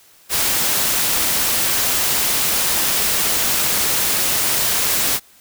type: noise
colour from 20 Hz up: white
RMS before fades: -18 dBFS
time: 0.29-5.2 s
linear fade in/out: 50 ms
effects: white hiss -50 dBFS RMS until 5.4 s